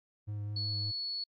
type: tone with vibrato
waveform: triangle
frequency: 103.83 Hz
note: G#2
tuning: in tune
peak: -33 dBFS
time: 0.27-0.92 s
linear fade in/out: 20 ms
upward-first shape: sine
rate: 4.8 Hz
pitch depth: 15 cents each way
type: tone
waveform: sine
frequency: 4399 Hz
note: C#8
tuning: 14 cents flat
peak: -34 dBFS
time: 0.56-1.24 s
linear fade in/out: 5 ms
effects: AAC 64 kbps